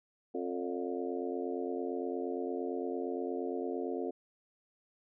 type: harmonic tone with a mistuned harmonic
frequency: 88.7 Hz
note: F2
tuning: 27 cents sharp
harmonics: 3 / 4 / 5 / 6 / 7 / 8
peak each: -39 / -38 / -38 / -46 / -47 / -45 dBFS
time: 0.34-4.11 s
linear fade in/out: 10 ms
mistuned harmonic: 6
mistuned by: +94 cents
effects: none